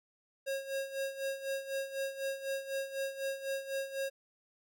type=tone with tremolo; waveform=square; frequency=543 Hz; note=C#5; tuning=36 cents flat; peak=-33 dBFS; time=0.46-4.1 s; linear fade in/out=20 ms; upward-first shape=sine; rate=4 Hz; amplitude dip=75%; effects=none